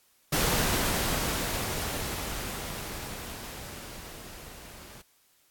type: noise with level ramp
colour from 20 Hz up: pink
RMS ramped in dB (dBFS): -25 to -48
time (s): 0.32-5.02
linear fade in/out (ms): 10
effects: white hiss -65 dBFS RMS until 5.5 s + AAC 64 kbps